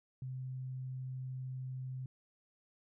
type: tone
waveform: sine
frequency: 129.5 Hz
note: C3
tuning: 17 cents flat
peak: -39 dBFS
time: 0.22-2.06 s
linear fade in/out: 2 ms
effects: none